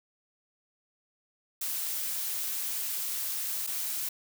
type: noise with dropouts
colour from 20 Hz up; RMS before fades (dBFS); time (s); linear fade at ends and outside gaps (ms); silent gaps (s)
blue; -33; 1.61-4.09; 5; 3.667-3.672
effects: none